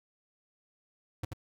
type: tone with echo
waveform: square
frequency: 103.3 Hz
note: G#2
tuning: 9 cents flat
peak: -32 dBFS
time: 1.23-1.25 s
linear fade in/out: 5 ms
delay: 84 ms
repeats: 1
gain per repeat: -4 dB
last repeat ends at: 1.334 s
effects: none